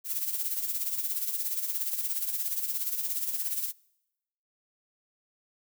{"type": "noise with tremolo", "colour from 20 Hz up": "violet", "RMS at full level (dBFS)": -29, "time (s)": [0.04, 3.73], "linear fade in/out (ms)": 50, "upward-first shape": "sine", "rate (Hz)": 17, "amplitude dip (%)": 60, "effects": ["noise-tail reverb RT60 0.9 s tail -25 dB re dry"]}